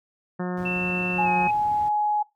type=harmonic tone; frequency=180 Hz; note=F#3; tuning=47 cents flat; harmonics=1 / 2 / 3 / 4 / 5 / 6 / 7 / 8 / 9 / 10; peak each=-26 / -32 / -36 / -38 / -40 / -42 / -43 / -44 / -45 / -46 dBFS; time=0.39-1.48 s; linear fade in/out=10 ms
type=noise; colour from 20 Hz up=brown; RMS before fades=-37 dBFS; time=0.57-1.89 s; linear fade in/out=5 ms
type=tone with pitch glide; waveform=sine; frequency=2674 to 2540 Hz; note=E7 to D#7; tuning=+24 to +35 cents; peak=-26 dBFS; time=0.65-1.51 s; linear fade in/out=10 ms; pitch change=-89 cents; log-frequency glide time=1.23-1.29 s
type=tone; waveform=sine; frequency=839 Hz; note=G#5; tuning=17 cents sharp; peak=-20 dBFS; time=1.18-2.23 s; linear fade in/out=10 ms
effects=noise-tail reverb RT60 0.2 s tail -20 dB re dry + high-pass 100 Hz 12 dB/octave